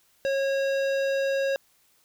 sine tone with hard clipping, 546 Hz, C#5, 26 cents flat, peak -25 dBFS, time 0.25-1.56 s, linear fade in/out 0 ms, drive 15 dB, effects white hiss -64 dBFS RMS until 2.04 s

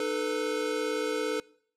square tone cluster, 304.1 / 437.1 / 494.7 Hz, D#4 / A4 / B4, -40 / -11 / +3 cents, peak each -36 / -31 / -33 dBFS, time 0-1.4 s, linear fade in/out 2 ms, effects noise-tail reverb RT60 0.6 s tail -23 dB re dry + low-pass 9000 Hz 12 dB/octave

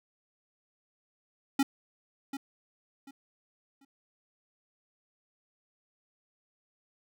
square tone with echo, 274.6 Hz, C#4, 16 cents flat, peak -23 dBFS, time 1.59-1.63 s, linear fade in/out 5 ms, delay 740 ms, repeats 3, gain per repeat -12 dB, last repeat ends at 3.85 s, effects none

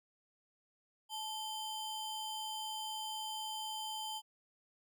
square ring-modulated tone, 1988 Hz, B6, 11 cents sharp, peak -37 dBFS, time 1.09-4.22 s, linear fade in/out 50 ms, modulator 1120 Hz, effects none

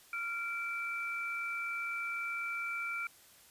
sine tone pair together, 1385 / 2329 Hz, F6 / D7, -15 / -15 cents, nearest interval major sixth, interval 900 cents, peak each -38 / -37 dBFS, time 0.13-3.07 s, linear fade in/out 2 ms, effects white hiss -60 dBFS RMS until 3.5 s + resampled to 32000 Hz

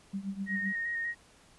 sine tone with tremolo, 196 Hz, G3, in tune, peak -30 dBFS, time 0.13-0.73 s, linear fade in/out 10 ms, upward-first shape triangle, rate 7.8 Hz, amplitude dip 90%
sine tone with vibrato, 1864.7 Hz, A#6, in tune, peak -31 dBFS, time 0.46-1.15 s, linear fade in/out 50 ms, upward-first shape square, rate 5.1 Hz, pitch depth 16 cents each way
effects pink hiss -60 dBFS RMS until 1.58 s + resampled to 24000 Hz

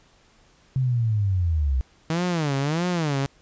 sine linear sweep, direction down, 133.6 to 61.74 Hz, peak -19 dBFS, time 0.76-1.81 s, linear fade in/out 0 ms
sawtooth tone with vibrato, 156.7 Hz, D#3, 13 cents sharp, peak -18 dBFS, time 2.1-3.26 s, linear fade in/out 0 ms, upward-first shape sine, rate 1.6 Hz, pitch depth 240 cents each way
effects pink hiss -58 dBFS RMS until 3.41 s + resampled to 16000 Hz

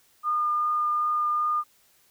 sine tone with vibrato, 1213 Hz, D#6, 44 cents flat, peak -22 dBFS, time 0.23-1.64 s, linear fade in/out 50 ms, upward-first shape triangle, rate 2.6 Hz, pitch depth 10 cents each way, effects white hiss -62 dBFS RMS until 2.1 s

